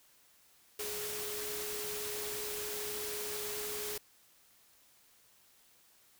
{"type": "tone in noise", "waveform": "sine", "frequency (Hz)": 419.7, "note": "G#4", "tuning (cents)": 18, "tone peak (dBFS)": -42, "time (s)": [0.79, 3.98], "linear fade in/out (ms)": 5, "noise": "white", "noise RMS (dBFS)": -40, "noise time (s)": [0.79, 3.98], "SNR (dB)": -5, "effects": ["white hiss -65 dBFS RMS until 6.19 s"]}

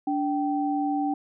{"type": "tone pair together", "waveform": "sine", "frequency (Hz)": [290.7, 776], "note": ["D4", "G5"], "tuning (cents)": [-18, -18], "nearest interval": "octave + perfect fourth", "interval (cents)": 1700, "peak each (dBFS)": [-25, -27], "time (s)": [0.07, 1.14], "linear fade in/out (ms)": 5, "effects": []}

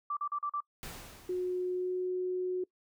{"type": "tone bursts", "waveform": "sine", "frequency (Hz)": 1169, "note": "D6", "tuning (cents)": -8, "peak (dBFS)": -31, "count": 5, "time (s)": [0.1, 0.605], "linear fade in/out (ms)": 5, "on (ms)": 69, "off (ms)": 40}
{"type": "noise with exponential decay", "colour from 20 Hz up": "pink", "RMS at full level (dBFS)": -42, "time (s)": [0.83, 2.08], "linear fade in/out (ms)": 0, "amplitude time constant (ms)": 270}
{"type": "tone with pitch glide", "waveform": "sine", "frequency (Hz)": [363.4, 365.9], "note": ["F#4", "F#4"], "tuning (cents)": [-31, -19], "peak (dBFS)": -30, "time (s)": [1.29, 2.64], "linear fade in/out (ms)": 5, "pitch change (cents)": 12, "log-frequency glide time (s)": [1.75, 1.91]}
{"effects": ["noise-tail reverb RT60 0.1 s tail -23 dB re dry"]}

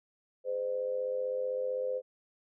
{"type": "tone with amplitude modulation", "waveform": "sine", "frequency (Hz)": 513, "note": "C5", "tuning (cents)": -34, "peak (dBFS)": -27, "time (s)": [0.44, 2.02], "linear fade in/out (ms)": 50, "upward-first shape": "sine", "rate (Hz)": 95.7, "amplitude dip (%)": 70, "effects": []}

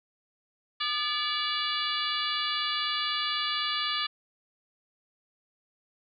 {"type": "harmonic tone with a mistuned harmonic", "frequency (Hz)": 576, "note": "D5", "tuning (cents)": -34, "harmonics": [2, 3, 4, 5, 6, 7, 8], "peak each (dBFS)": [-33, -37, -38, -34, -33, -36, -38], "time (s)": [0.8, 4.07], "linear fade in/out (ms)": 10, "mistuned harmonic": 2, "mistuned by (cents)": 84, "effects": []}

